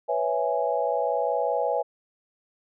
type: chord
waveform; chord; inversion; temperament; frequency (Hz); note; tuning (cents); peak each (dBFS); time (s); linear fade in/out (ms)
sine; C# minor seventh; third; equal; 493.9 / 554.4 / 659.3 / 830.6; B4 / C#5 / E5 / G#5; 0 / 0 / 0 / 0; -28; 0.08-1.83; 20
effects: none